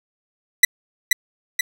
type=tone with echo; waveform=sawtooth; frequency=1975.5 Hz; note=B6; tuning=in tune; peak=-3 dBFS; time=0.63-0.65 s; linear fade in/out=5 ms; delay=480 ms; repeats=2; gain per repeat=-5 dB; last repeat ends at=1.61 s; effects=none